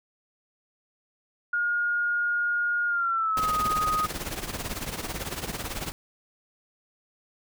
sine tone with pitch glide, 1427 to 1249.5 Hz, F6 to D#6, +37 to +7 cents, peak -23 dBFS, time 1.53-4.06 s, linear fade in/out 5 ms, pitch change -230 cents, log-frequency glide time 2.87-3.52 s
pink noise with tremolo, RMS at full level -30 dBFS, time 3.37-5.92 s, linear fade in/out 0 ms, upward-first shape triangle, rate 18 Hz, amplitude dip 80%
effects none

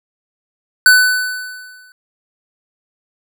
square tone with exponential decay, 1500 Hz, F#6, 23 cents sharp, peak -4 dBFS, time 0.86-1.92 s, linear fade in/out 1 ms, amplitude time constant 230 ms, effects none

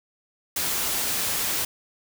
white noise, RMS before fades -26 dBFS, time 0.56-1.65 s, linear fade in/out 5 ms, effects none

